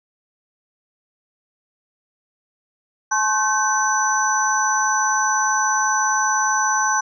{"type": "tone cluster", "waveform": "sine", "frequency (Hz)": [857, 1072, 1537, 5980], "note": ["A5", "C6", "G6", "F#8"], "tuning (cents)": [-46, 42, -35, 17], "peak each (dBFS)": -22, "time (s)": [3.11, 7.01], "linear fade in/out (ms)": 10, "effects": []}